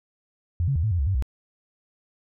sine tone with pitch steps, 86.7 / 137.6 / 79.7 / 109.1 / 87.7 / 68.7 / 96 / 63.3 Hz, F2 / C#3 / D#2 / A2 / F2 / C#2 / G2 / B1, -12 / -12 / +42 / -14 / +8 / -15 / -36 / +43 cents, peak -20 dBFS, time 0.6-1.224 s, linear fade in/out 0 ms, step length 78 ms, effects none

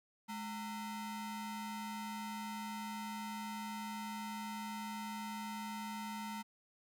45% pulse ring-modulated tone, 564 Hz, C#5, 30 cents sharp, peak -38 dBFS, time 0.28-6.43 s, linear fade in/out 20 ms, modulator 352 Hz, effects none

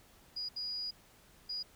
sine tone bursts at uneven times, 4900 Hz, D#8, 27 cents flat, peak -36 dBFS, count 3, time 0.36-0.49 / 0.56-0.91 / 1.49-1.63 s, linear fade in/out 10 ms, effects pink hiss -62 dBFS RMS until 1.75 s

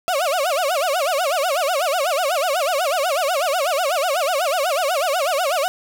35% pulse tone with vibrato, 636 Hz, D#5, 38 cents sharp, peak -16 dBFS, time 0.08-5.68 s, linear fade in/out 0 ms, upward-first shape sine, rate 8.1 Hz, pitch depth 280 cents each way, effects none

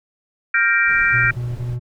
sine chord, G minor seventh, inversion third, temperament equal with one note detuned, 1396.9 / 1580.7 / 1864.7 / 2349 Hz, F6 / G6 / Bb6 / D7, 0 / +14 / 0 / 0 cents, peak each -19 dBFS, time 0.54-1.31 s, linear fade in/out 5 ms
brown noise, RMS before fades -35 dBFS, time 0.86-1.78 s, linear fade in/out 50 ms
triangle tone bursts, 121.5 Hz, B2, 28 cents flat, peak -20 dBFS, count 3, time 1.12-1.796 s, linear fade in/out 20 ms, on 210 ms, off 23 ms
effects none

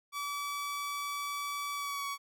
sawtooth tone with pitch glide, 1148 to 1124.4 Hz, D6 to C#6, -40 to +24 cents, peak -31 dBFS, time 0.12-2.18 s, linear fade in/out 50 ms, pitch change -36 cents, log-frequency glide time 1.74-2.06 s, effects none

